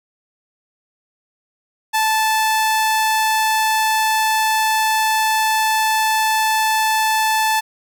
sawtooth tone, 875 Hz, A5, 10 cents flat, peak -11 dBFS, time 1.93-7.61 s, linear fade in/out 20 ms, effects none

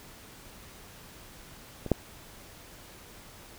clicks, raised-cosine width 2 ms, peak -22 / -8 dBFS, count 2, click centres 1.863 / 1.917 s, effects pink hiss -50 dBFS RMS until 3.58 s

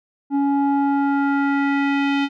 square tone with low-pass filter sweep, 279.8 Hz, C#4, 16 cents sharp, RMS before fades -19 dBFS, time 0.3-2.29 s, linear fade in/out 50 ms, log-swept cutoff 630 to 3100 Hz, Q 2.1, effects none

